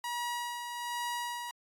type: tone with tremolo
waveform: sawtooth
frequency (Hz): 960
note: B5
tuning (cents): -49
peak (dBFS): -29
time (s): 0.04-1.51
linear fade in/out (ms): 2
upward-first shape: sine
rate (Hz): 1.2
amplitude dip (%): 45
effects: AAC 64 kbps